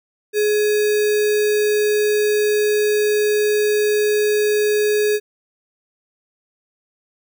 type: tone with sample-and-hold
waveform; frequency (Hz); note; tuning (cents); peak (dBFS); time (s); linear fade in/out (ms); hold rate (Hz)
sine; 420.7; G#4; +22; -14; 0.33-5.2; 50; 2100
effects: none